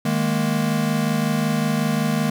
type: chord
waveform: square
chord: D# suspended fourth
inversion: none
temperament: equal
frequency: 155.56 / 207.7 / 233.1 Hz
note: D#3 / G#3 / A#3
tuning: 0 / 0 / 0 cents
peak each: -24 dBFS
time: 0.05-2.3 s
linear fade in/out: 5 ms
effects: none